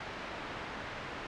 white low-pass noise, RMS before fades -42 dBFS, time 0-1.27 s, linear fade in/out 5 ms, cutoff 1800 Hz, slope 12 dB/octave, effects low-pass 6000 Hz 12 dB/octave

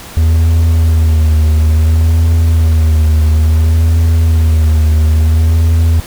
triangle tone with vibrato, 79.9 Hz, D#2, 47 cents sharp, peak -4 dBFS, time 0.17-6 s, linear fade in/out 0 ms, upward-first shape sine, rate 0.58 Hz, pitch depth 51 cents each way, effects pink hiss -30 dBFS RMS until 6.06 s

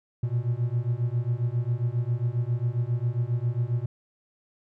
triangle beating tone pair, 116.54 / 123.94 Hz, A#2 / B2, 0 / +7 cents, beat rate 7.4 Hz, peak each -25 / -25 dBFS, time 0.23-3.86 s, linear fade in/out 5 ms, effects none

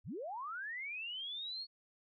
sine linear sweep, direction up, 51 to 4392 Hz, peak -40 dBFS, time 0.04-1.67 s, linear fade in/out 50 ms, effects none

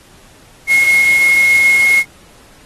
sine tone in noise, 2160 Hz, C#7, 45 cents flat, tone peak -7 dBFS, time 0.67-2.04 s, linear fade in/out 50 ms, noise white, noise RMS -24 dBFS, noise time 0.67-2.04 s, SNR +14 dB, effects pink hiss -45 dBFS RMS until 2.65 s + AAC 32 kbps

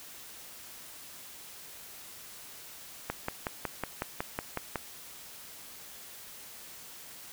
click train, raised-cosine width 0.5 ms, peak -16 dBFS, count 10, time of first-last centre 3.1-4.757 s, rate 5.43 Hz, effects white hiss -48 dBFS RMS until 7.32 s

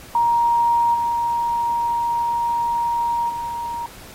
sine tone with level steps, 940 Hz, A#5, 14 cents sharp, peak -14 / -18 / -24 dBFS, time 0.15-3.86 s, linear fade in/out 2 ms, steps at 0.94 / 3.29 s, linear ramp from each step 10 ms, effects pink hiss -42 dBFS RMS until 4.14 s + AAC 48 kbps

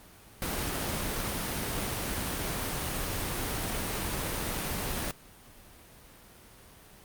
pink noise, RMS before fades -32 dBFS, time 0.42-5.11 s, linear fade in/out 0 ms, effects pink hiss -53 dBFS RMS until 7.04 s + Opus 32 kbps

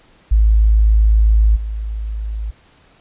sine tone with level steps, 53.8 Hz, A1, 38 cents flat, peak -8 / -20 dBFS, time 0.31-2.51 s, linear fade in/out 10 ms, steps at 1.55 s, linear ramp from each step 20 ms, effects pink hiss -51 dBFS RMS until 3 s + resampled to 8000 Hz

